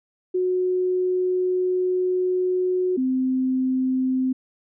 sine tone pair in turn, 366.3 / 259 Hz, F#4 / C4, -17 / -17 cents, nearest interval tritone, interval 600 cents, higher first, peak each -19 dBFS, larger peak neither, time 0.34-2.97 / 2.97-4.33 s, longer first, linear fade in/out 10 ms, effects none

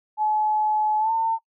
sine tone with pitch glide, 855 to 901.7 Hz, A5 to A5, -50 to +42 cents, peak -19 dBFS, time 0.17-1.39 s, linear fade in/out 50 ms, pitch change +92 cents, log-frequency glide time 0.99-1.12 s, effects noise-tail reverb RT60 0.1 s tail -21 dB re dry

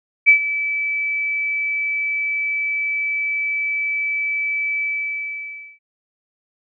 sine tone with ADSR envelope, 2306 Hz, D7, 32 cents flat, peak -5 dBFS, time 0.26-5.79 s, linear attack 28 ms, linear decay 96 ms, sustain -14 dB, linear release 970 ms, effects none

